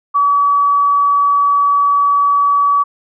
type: tone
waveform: sine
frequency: 1141 Hz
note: C#6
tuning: 50 cents sharp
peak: -9 dBFS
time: 0.14-2.84 s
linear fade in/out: 20 ms
effects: none